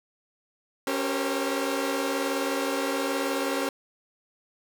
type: tone cluster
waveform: sawtooth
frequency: 277 / 388.4 / 468.8 / 535 / 1365 Hz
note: C#4 / G4 / A#4 / C5 / F6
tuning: -1 / -16 / +10 / +38 / -40 cents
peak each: -26 / -29 / -29 / -28 / -35 dBFS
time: 0.87-3.69 s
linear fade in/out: 2 ms
effects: none